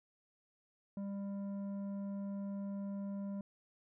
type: tone with tanh clipping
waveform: sine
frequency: 198.9 Hz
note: G3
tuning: 25 cents sharp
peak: -40 dBFS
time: 0.97-3.41 s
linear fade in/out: 2 ms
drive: 9 dB
effects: none